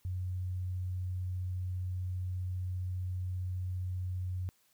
sine tone, 91.5 Hz, F#2, 19 cents flat, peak -33 dBFS, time 0.05-4.49 s, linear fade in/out 0 ms, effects white hiss -70 dBFS RMS until 4.73 s

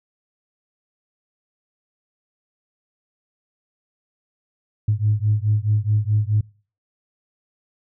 sine beating tone pair, 103.83 / 108.53 Hz, G#2 / A2, 0 / -23 cents, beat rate 4.7 Hz, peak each -19 dBFS, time 4.88-6.41 s, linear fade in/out 5 ms, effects noise-tail reverb RT60 0.4 s tail -25 dB re dry + tanh soft clip ceiling -9 dBFS

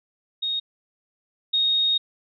sine tone pair in turn, 3729 / 3729 Hz, A#7 / A#7, 0 / 0 cents, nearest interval unison, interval 0 cents, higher neither, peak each -23 / -18 dBFS, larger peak second, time 0.42-0.6 / 1.53-1.98 s, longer second, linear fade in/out 10 ms, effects none

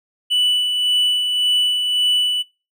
triangle tone with tremolo, 2970 Hz, F#7, 6 cents sharp, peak -12 dBFS, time 0.3-2.43 s, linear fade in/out 20 ms, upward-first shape sine, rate 1.8 Hz, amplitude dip 40%, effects noise-tail reverb RT60 0.3 s tail -23 dB re dry

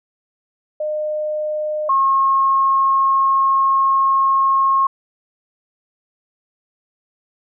sine tone pair in turn, 609 / 1081.4 Hz, D#5 / C#6, -37 / -43 cents, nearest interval minor seventh, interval 994 cents, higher second, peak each -19 / -12 dBFS, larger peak second, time 0.8-1.89 / 1.89-4.87 s, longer second, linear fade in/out 5 ms, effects none

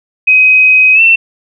sine tone with pitch glide, 2523 to 2689 Hz, D#7 to E7, +23 to +34 cents, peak -3 dBFS, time 0.27-1.16 s, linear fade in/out 10 ms, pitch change +111 cents, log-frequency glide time 0.94-1.01 s, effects none

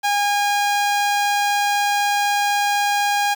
sawtooth tone with notch filter, 816 Hz, G#5, 31 cents flat, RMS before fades -19 dBFS, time 0.03-3.35 s, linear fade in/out 20 ms, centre 11000 Hz, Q 1.9, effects 7-bit

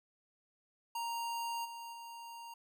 square tone with level steps, 932.3 Hz, A#5, in tune, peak -37 / -45 / -47 dBFS, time 0.95-2.54 s, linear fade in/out 5 ms, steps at 1.64 / 1.92 s, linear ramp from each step 20 ms, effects none

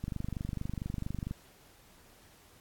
click train, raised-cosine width 5 ms, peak -23 dBFS, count 32, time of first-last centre 0.04-1.31 s, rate 24.4 Hz, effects pink hiss -60 dBFS RMS until 2.6 s + AAC 64 kbps

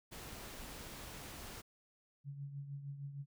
pink noise, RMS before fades -49 dBFS, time 0.11-1.62 s, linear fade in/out 20 ms
sine tone with tremolo, 140.7 Hz, C#3, 26 cents sharp, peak -40 dBFS, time 2.24-3.26 s, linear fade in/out 50 ms, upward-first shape triangle, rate 6.5 Hz, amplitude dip 65%
effects none

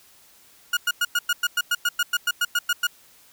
30% pulse tone bursts, 1435 Hz, F6, 47 cents sharp, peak -16 dBFS, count 16, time 0.73-2.87 s, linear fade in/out 5 ms, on 40 ms, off 100 ms, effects white hiss -54 dBFS RMS until 3.32 s

